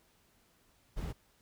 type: noise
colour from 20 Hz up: brown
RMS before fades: -37 dBFS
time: 0.96-1.13 s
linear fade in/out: 20 ms
effects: pink hiss -69 dBFS RMS until 1.41 s